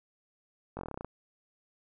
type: slowing click train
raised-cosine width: 1 ms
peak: -24 dBFS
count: 11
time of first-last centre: 0.77-1.046 s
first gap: 20 ms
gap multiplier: 1.07
effects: none